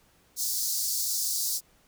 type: high-pass noise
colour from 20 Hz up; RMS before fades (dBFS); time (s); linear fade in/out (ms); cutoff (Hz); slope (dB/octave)
pink; -29; 0.36-1.61; 50; 4500; 48
effects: pink hiss -63 dBFS RMS until 1.87 s